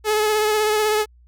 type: tone with vibrato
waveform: sawtooth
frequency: 426.9 Hz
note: G#4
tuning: 48 cents sharp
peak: -13 dBFS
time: 0.04-1.06 s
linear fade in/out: 50 ms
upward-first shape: sine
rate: 16 Hz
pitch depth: 26 cents each way
effects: added 60 Hz sine -48 dBFS peak until 1.27 s